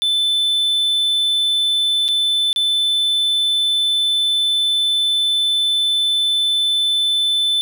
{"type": "tone with dropouts", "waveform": "triangle", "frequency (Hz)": 3520, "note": "A7", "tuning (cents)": 0, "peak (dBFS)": -13, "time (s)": [0.02, 7.61], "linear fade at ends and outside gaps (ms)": 0, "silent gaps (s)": [[2.081, 2.087], [2.529, 2.561]], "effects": []}